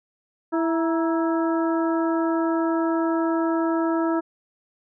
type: harmonic tone with a mistuned harmonic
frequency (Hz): 329.6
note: E4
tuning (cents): 0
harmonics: 1 / 2 / 3 / 4 / 5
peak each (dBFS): -21 / -28 / -30 / -31 / -38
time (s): 0.52-4.21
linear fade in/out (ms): 20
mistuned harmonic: 3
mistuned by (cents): -70
effects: none